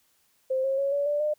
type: tone with pitch steps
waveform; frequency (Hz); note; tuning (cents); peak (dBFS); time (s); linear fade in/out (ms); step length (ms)
sine; 523.3 / 538.3 / 553.8 / 569.7 / 586 / 602.9; C5 / C5 / C#5 / C#5 / D5 / D5; 0 / +49 / -2 / +47 / -4 / +45; -23; 0.5-1.34; 10; 140
effects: white hiss -67 dBFS RMS until 1.38 s